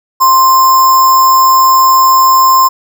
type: tone with sample-and-hold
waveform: sine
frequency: 1046.5 Hz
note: C6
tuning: in tune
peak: -3 dBFS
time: 0.2-2.69 s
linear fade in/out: 20 ms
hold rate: 6300 Hz
effects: none